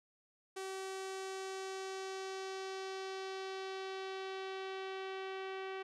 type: tone with low-pass filter sweep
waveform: sawtooth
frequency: 382.5 Hz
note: G4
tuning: 42 cents flat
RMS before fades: -43 dBFS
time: 0.56-5.83 s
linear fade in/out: 10 ms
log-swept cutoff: 9000 to 2700 Hz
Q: 1.4
effects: none